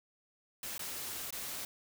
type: noise with dropouts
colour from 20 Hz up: white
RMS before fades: -41 dBFS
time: 0.63-1.65 s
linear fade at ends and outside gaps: 2 ms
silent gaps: 0.78-0.793 / 1.306-1.325 s
effects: none